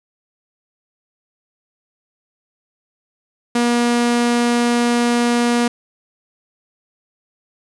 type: tone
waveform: sawtooth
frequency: 239 Hz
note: A#3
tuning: 43 cents sharp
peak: -10 dBFS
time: 3.55-5.68 s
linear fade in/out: 5 ms
effects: resampled to 24000 Hz + 7-bit